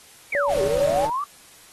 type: exponential two-way sweep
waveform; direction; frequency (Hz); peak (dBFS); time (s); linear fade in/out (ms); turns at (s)
sine; down then up; 2407 to 383.4 to 1213; -22; 0.32-1.24; 5; 0.62
type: tone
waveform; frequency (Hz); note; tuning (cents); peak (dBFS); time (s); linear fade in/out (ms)
sine; 571; D5; -49; -21; 0.35-1.05; 0
type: noise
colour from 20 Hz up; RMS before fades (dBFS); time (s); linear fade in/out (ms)
pink; -34; 0.47-1.1; 50
type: click train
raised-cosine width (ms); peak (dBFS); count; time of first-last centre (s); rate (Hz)
1; -24; 84; 0.56-1.095; 155
effects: white hiss -49 dBFS RMS until 1.72 s + AAC 32 kbps